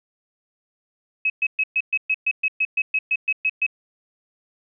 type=tone bursts; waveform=sine; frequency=2562 Hz; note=E7; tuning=50 cents flat; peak=-17 dBFS; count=15; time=1.25-3.665 s; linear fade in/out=5 ms; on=49 ms; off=120 ms; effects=none